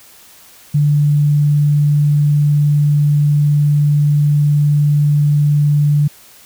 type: tone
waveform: sine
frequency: 146.83 Hz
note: D3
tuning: in tune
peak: -9 dBFS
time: 0.74-6.08 s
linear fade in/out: 10 ms
effects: white hiss -43 dBFS RMS until 6.45 s